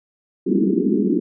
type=band-pass noise; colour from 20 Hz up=pink; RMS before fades=-18 dBFS; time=0.46-1.2 s; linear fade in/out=10 ms; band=180 to 410 Hz; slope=96 dB/octave; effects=none